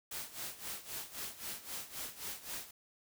white noise with tremolo, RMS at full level -41 dBFS, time 0.11-2.71 s, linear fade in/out 5 ms, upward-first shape sine, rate 3.8 Hz, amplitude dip 80%, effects none

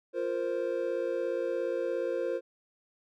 triangle chord, F suspended fourth, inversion none, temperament equal, 349.2 / 466.2 / 523.3 Hz, F4 / Bb4 / C5, 0 / 0 / 0 cents, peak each -33 / -32 / -30 dBFS, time 0.13-2.41 s, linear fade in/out 50 ms, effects none

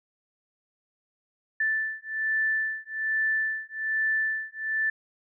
sine beating tone pair, 1760 / 1761.2 Hz, A6 / A6, 0 / +1 cents, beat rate 1.2 Hz, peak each -28 dBFS, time 1.6-4.9 s, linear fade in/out 5 ms, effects none

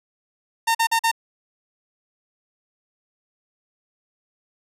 sawtooth tone bursts, 912 Hz, A#5, 38 cents flat, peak -13 dBFS, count 4, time 0.67-1.115 s, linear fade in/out 10 ms, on 79 ms, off 43 ms, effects resampled to 32000 Hz

